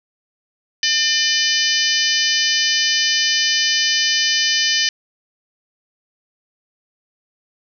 harmonic tone, 600 Hz, D5, 37 cents sharp, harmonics 3 / 4 / 5 / 6 / 7 / 8 / 9 / 10, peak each -22 / -26 / -21 / -27 / -25 / -21 / -25 / -23 dBFS, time 0.83-4.89 s, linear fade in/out 2 ms, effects none

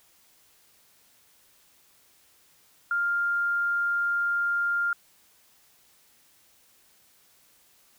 sine tone, 1400 Hz, F6, 4 cents sharp, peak -23 dBFS, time 2.91-4.93 s, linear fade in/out 2 ms, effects white hiss -61 dBFS RMS until 7.98 s

